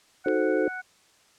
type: harmonic tone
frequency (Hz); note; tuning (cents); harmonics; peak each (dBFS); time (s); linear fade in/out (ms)
740; F#5; 0; 1 / 2 / 3; -39 / -33 / -45; 0.24-0.82; 20
type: chord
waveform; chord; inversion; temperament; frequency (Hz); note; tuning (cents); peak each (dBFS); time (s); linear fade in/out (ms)
sine; D# diminished seventh; none; equal with one note detuned; 311.1 / 368.9 / 440 / 523.3; D#4 / F#4 / A4 / C5; 0 / -5 / 0 / 0; -27; 0.26-0.68; 2
type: click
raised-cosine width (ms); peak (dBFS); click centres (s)
0.3; -24; 0.284
effects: white hiss -60 dBFS RMS until 1.38 s + low-pass 8000 Hz 12 dB/octave